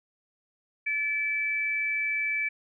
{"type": "tone pair together", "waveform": "sine", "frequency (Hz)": [1733, 2313], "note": ["A6", "D7"], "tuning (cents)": [-27, -27], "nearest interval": "perfect fourth", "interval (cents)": 500, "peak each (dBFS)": [-35, -26], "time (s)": [0.86, 2.49], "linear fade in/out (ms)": 10, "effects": []}